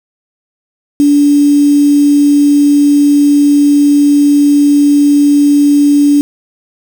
sine tone with quantisation, 288.8 Hz, D4, 29 cents flat, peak -4 dBFS, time 1-6.21 s, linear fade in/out 0 ms, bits 4, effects none

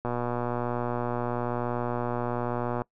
click train, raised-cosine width 1 ms, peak -16 dBFS, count 336, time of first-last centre 0.05-2.819 s, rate 121 Hz, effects noise-tail reverb RT60 0.1 s tail -23 dB re dry

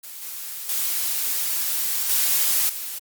blue noise with level steps, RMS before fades -37 / -33 / -24 / -20 / -31 dBFS, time 0.03-2.99 s, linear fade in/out 10 ms, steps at 0.22 / 0.69 / 2.09 / 2.69 s, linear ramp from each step 2 ms, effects Opus 48 kbps

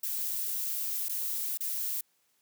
violet noise with dropouts, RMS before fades -33 dBFS, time 0.03-2.01 s, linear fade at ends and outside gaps 5 ms, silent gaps 1.086-1.093 / 1.575-1.605 s, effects white hiss -72 dBFS RMS until 2.41 s + high-pass 100 Hz 12 dB/octave

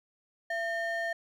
triangle ring-modulated tone, 1244.5 Hz, D#6, in tune, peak -25 dBFS, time 0.5-1.13 s, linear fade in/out 5 ms, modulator 570 Hz, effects none

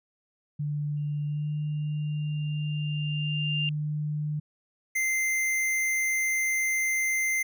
sine tone with pitch glide, 147.5 to 150.25 Hz, D3 to D3, +8 to +40 cents, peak -27 dBFS, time 0.59-4.4 s, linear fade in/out 10 ms, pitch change +32 cents, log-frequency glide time 1.27-1.47 s
sine tone with exponential growth, 2794 Hz, F7, in tune, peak -26 dBFS, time 0.97-3.69 s, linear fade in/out 1 ms, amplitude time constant 590 ms
square tone, 2082 Hz, C7, 9 cents flat, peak -25 dBFS, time 4.95-7.43 s, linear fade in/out 10 ms
effects none

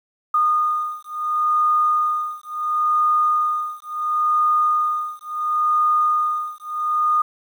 sine beating tone pair, 1225 / 1225.72 Hz, D#6 / D#6, -27 / -26 cents, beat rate 0.72 Hz, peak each -20 dBFS, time 0.34-7.22 s, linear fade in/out 5 ms, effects 8-bit

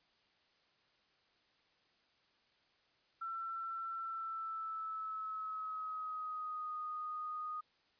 sine tone with pitch glide, 1343 to 1238.7 Hz, E6 to D#6, +32 to -8 cents, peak -39 dBFS, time 3.21-7.61 s, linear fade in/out 10 ms, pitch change -140 cents, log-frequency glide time 3.99-6.76 s, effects white hiss -73 dBFS RMS until 7.99 s + resampled to 11025 Hz

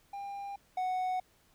triangle tone pair in turn, 800 / 739.8 Hz, G5 / F#5, +35 / 0 cents, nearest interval minor second, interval 135 cents, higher first, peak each -36 / -28 dBFS, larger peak second, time 0.13-0.56 / 0.77-1.2 s, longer neither, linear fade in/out 5 ms, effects pink hiss -67 dBFS RMS until 1.54 s

